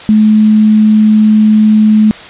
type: tone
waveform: sine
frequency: 214.8 Hz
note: A3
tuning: 41 cents flat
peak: -3 dBFS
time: 0.09-2.11 s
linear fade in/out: 0 ms
effects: white hiss -29 dBFS RMS until 2.29 s + resampled to 8000 Hz